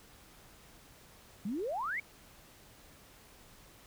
sine exponential sweep, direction up, 185 to 2300 Hz, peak -33 dBFS, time 1.45-2 s, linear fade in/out 5 ms, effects pink hiss -58 dBFS RMS until 3.86 s

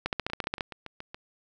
two click trains, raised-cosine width 0.3 ms, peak -12 / -23 dBFS, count 9 / 7, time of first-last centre 0.06-0.608 / 0.3-1.145 s, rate 14.6 / 7.1 Hz, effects none

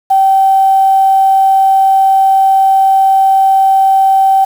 sine tone with quantisation, 774 Hz, G5, 22 cents flat, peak -5 dBFS, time 0.1-4.45 s, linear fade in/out 10 ms, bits 5, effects none

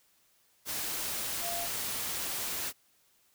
sine tone in noise, 690 Hz, F5, 21 cents flat, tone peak -37 dBFS, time 1.41-1.68 s, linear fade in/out 50 ms, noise white, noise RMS -35 dBFS, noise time 0.65-2.73 s, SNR -5 dB, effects white hiss -68 dBFS RMS until 3.34 s

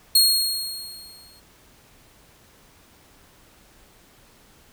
sawtooth tone with exponential decay, 4281 Hz, C8, 39 cents sharp, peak -9 dBFS, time 0.15-1.4 s, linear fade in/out 5 ms, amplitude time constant 270 ms, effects pink hiss -54 dBFS RMS until 4.72 s

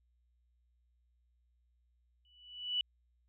sine tone with exponential growth, 2960 Hz, F#7, in tune, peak -28 dBFS, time 2.25-2.81 s, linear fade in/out 1 ms, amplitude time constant 120 ms, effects added 60 Hz sine -70 dBFS peak until 3.28 s

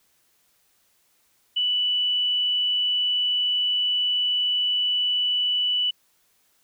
sine tone, 2967 Hz, F#7, 4 cents sharp, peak -20 dBFS, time 1.56-5.91 s, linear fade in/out 10 ms, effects white hiss -65 dBFS RMS until 6.63 s

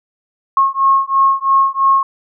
sine beating tone pair, 1084 / 1087 Hz, C#6 / C#6, -39 / -34 cents, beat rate 3 Hz, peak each -13 dBFS, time 0.57-2.03 s, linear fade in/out 2 ms, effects none

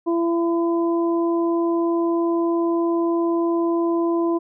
harmonic tone, 337.1 Hz, E4, 39 cents sharp, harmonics 1 / 2 / 3, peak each -18 / -29 / -29 dBFS, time 0.06-4.39 s, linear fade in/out 20 ms, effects none

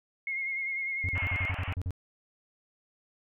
sine tone with vibrato, 2146 Hz, C7, 43 cents sharp, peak -30 dBFS, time 0.27-1.51 s, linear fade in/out 2 ms, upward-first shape sine, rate 10 Hz, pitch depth 37 cents each way
triangle tone bursts, 90.5 Hz, F#2, 38 cents flat, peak -27 dBFS, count 10, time 1.04-1.907 s, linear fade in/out 0 ms, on 48 ms, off 43 ms
white band-pass noise, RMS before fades -40 dBFS, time 1.15-1.74 s, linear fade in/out 5 ms, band 550 to 2900 Hz, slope 96 dB/octave
effects none

